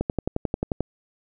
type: click train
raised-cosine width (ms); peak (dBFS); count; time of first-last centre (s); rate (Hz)
2; -10; 10; 0.01-0.806; 11.3
effects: none